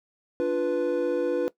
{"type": "chord", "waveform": "triangle", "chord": "B diminished", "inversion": "first", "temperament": "equal", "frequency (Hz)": [293.7, 349.2, 493.9], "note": ["D4", "F4", "B4"], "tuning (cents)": [0, 0, 0], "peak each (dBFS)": [-28, -26, -23], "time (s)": [0.4, 1.48], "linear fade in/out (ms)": 0, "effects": ["noise-tail reverb RT60 0.1 s tail -18 dB re dry"]}